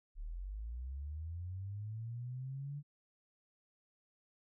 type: linear sweep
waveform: sine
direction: up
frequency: 34.65 to 146.83 Hz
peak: -40 dBFS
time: 0.15-2.83 s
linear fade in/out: 50 ms
effects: none